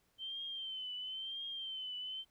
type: tone with vibrato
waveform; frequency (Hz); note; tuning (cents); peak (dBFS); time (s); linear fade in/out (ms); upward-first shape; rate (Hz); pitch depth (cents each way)
sine; 3104; G7; -18; -40; 0.18-2.25; 50; triangle; 0.98; 78
effects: pink hiss -75 dBFS RMS until 2.3 s